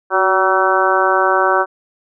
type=harmonic tone with a mistuned harmonic; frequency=190 Hz; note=F#3; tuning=46 cents sharp; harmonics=2 / 3 / 4 / 5 / 6 / 7 / 8; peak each=-19 / -19 / -19 / -19 / -19 / -19 / -19 dBFS; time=0.1-1.66 s; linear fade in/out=50 ms; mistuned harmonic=2; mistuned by=-35 cents; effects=none